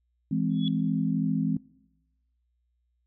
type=chord; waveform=sine; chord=E augmented; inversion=none; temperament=equal with one note detuned; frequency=164.81 / 207.7 / 260.3 Hz; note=E3 / G#3 / B#3; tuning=0 / 0 / -9 cents; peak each=-28 dBFS; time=0.31-1.57 s; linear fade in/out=5 ms
type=tone with exponential growth; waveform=sine; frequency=3382 Hz; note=G#7; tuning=31 cents sharp; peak=-29 dBFS; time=0.5-0.68 s; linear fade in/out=1 ms; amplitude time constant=39 ms
effects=noise-tail reverb RT60 0.9 s tail -21 dB re dry + added 60 Hz sine -70 dBFS peak until 3.06 s